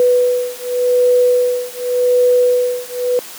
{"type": "beating tone pair", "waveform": "sine", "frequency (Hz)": [493.9, 494.77], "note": ["B4", "B4"], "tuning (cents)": [0, 3], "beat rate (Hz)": 0.87, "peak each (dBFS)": -14, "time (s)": [0, 3.19], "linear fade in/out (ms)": 0, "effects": ["white hiss -33 dBFS RMS until 3.38 s", "high-pass 200 Hz 12 dB/octave"]}